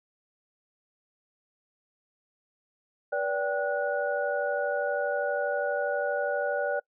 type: tone cluster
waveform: sine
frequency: 485.6 / 578 / 779 / 1461 Hz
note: B4 / D5 / G5 / F#6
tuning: -29 / -28 / -11 / -22 cents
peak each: -33 / -28 / -34 / -33 dBFS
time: 3.12-6.8 s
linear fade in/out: 10 ms
effects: noise-tail reverb RT60 0.1 s tail -25 dB re dry